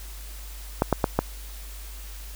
clicks, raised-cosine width 1 ms, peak -5 dBFS, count 4, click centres 0.821 / 0.927 / 1.042 / 1.19 s, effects added 50 Hz sine -37 dBFS peak until 2.35 s + white hiss -45 dBFS RMS until 2.35 s

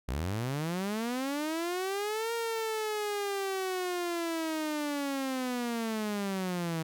sawtooth linear two-way sweep, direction up then down, 57 to 466.2 to 159 Hz, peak -27 dBFS, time 0.08-6.83 s, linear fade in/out 10 ms, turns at 2.33 s, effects none

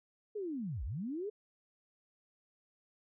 sine linear two-way sweep, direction down then up, 436.9 to 47.11 to 436.9 Hz, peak -36 dBFS, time 0.35-1.3 s, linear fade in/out 10 ms, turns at 0.84 s, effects none

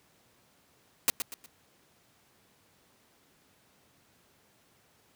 white noise with echo, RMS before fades -23 dBFS, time 1.08-1.1 s, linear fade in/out 0 ms, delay 120 ms, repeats 3, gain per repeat -9 dB, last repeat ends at 1.46 s, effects pink hiss -65 dBFS RMS until 5.15 s + high-pass 100 Hz 12 dB/octave

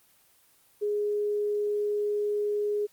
sine tone, 415.3 Hz, G#4, in tune, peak -25 dBFS, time 0.81-2.87 s, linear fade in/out 20 ms, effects white hiss -62 dBFS RMS until 2.92 s + Opus 24 kbps

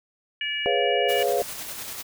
harmonic tone, 578 Hz, D5, 28 cents flat, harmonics 3 / 4 / 5, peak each -32 / -31 / -28 dBFS, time 0.41-1.23 s, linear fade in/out 2 ms
sine chord, C# dominant seventh, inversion second, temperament equal, 415.3 / 493.9 / 554.4 / 698.5 Hz, G#4 / B4 / C#5 / E#5, 0 / 0 / 0 / 0 cents, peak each -26 dBFS, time 0.66-1.42 s, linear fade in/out 0 ms
white noise with tremolo, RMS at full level -34 dBFS, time 1.08-2.03 s, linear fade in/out 20 ms, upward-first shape square, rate 10 Hz, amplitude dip 30%
effects none

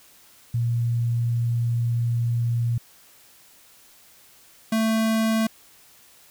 sine / square tone pair in turn, 118 / 222.1 Hz, A#2 / A3, +22 / +16 cents, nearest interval major seventh, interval 1094 cents, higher second, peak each -20 dBFS, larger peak neither, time 0.54-2.78 / 4.72-5.47 s, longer first, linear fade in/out 5 ms, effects white hiss -53 dBFS RMS until 6.3 s

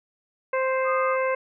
harmonic tone, 523.3 Hz, C5, in tune, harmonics 1 / 2 / 3 / 4 / 5, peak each -23 / -28 / -33 / -32 / -38 dBFS, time 0.53-1.35 s, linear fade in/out 5 ms
sine tone, 1230 Hz, D#6, 20 cents flat, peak -26 dBFS, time 0.84-1.17 s, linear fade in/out 50 ms
effects none

